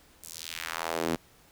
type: tone with high-pass filter sweep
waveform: sawtooth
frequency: 82.41 Hz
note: E2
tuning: in tune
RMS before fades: -34 dBFS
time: 0.23-1.16 s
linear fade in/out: 5 ms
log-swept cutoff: 9000 to 230 Hz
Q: 1.4
effects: pink hiss -59 dBFS RMS until 1.51 s